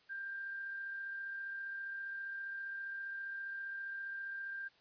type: tone with amplitude modulation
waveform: sine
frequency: 1588 Hz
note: G6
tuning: 22 cents sharp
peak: -39 dBFS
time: 0.09-4.69 s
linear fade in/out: 20 ms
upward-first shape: sine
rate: 35 Hz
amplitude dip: 25%
effects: white hiss -68 dBFS RMS until 4.8 s + resampled to 11025 Hz